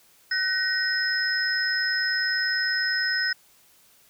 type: tone cluster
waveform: sine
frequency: 1510 / 1881 / 5130 Hz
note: F#6 / A#6 / E8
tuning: +35 / +15 / -48 cents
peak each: -26 / -27 / -27 dBFS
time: 0.31-3.33 s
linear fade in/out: 5 ms
effects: white hiss -58 dBFS RMS until 4.09 s